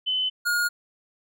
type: tone pair in turn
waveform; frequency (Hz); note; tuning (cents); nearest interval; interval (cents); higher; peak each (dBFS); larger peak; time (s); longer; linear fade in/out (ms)
sine / square; 3031 / 1430.4; F#7 / F6; +41 / +41; octave + minor second; 1300; first; -22; neither; 0.06-0.3 / 0.45-0.69; neither; 20
effects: none